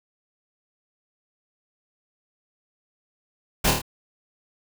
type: noise with echo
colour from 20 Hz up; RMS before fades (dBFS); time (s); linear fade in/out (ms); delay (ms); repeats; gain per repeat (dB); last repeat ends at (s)
pink; -20; 3.64-3.71; 10; 27; 4; -3; 3.818
effects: none